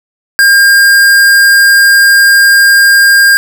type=tone; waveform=square; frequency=1608 Hz; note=G6; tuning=44 cents sharp; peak=-3 dBFS; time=0.39-3.37 s; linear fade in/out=0 ms; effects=none